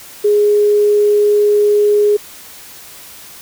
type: tone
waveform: sine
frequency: 415.3 Hz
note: G#4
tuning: in tune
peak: -8 dBFS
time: 0.24-2.17 s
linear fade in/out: 10 ms
effects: white hiss -36 dBFS RMS until 3.41 s